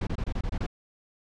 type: noise bursts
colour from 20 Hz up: brown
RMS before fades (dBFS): -29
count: 8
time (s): 0.01-0.665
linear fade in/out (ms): 5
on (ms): 60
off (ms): 25
effects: low-pass 5000 Hz 12 dB/octave